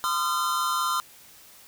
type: tone cluster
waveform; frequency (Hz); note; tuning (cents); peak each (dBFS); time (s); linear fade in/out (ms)
square; 1028 / 1222 / 1367; C6 / D#6 / F6; -31 / -32 / -37; -29; 0.04-1; 0
effects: white hiss -51 dBFS RMS until 1.67 s